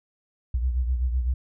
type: beating tone pair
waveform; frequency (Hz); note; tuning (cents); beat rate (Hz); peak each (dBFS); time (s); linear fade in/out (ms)
sine; 61.74 / 69.64; B1 / C#2; 0 / +9; 7.9; -22 / -31; 0.54-1.34; 5
effects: none